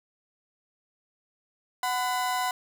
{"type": "tone pair together", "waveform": "35% pulse", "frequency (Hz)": [740, 1006.7], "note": ["F#5", "B5"], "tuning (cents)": [0, 33], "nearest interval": "perfect fourth", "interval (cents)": 533, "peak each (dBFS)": -27, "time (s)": [1.83, 2.51], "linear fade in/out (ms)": 2, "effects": []}